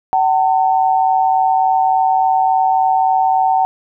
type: tone pair together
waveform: sine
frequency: 758.5 / 902 Hz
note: F#5 / A5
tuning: +43 / +43 cents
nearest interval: minor third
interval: 300 cents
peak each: -12 / -16 dBFS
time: 0.13-3.65 s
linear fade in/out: 0 ms
effects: none